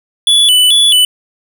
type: tone with vibrato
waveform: square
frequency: 3200 Hz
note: G7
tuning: 35 cents sharp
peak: -6 dBFS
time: 0.27-1.05 s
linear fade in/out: 2 ms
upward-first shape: square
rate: 2.3 Hz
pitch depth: 120 cents each way
effects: none